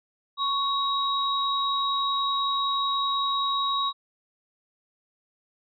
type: tone pair together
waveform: sine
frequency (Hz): 1108.7 / 3814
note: C#6 / A#7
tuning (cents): 0 / +39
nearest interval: octave + major sixth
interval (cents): 2139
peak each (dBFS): -25 / -27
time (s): 0.37-3.93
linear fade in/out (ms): 50
effects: none